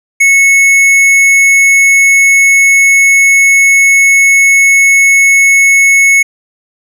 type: tone with hard clipping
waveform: sine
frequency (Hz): 2200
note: C#7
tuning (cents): -14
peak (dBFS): -5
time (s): 0.2-6.23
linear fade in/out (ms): 10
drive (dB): 10
effects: none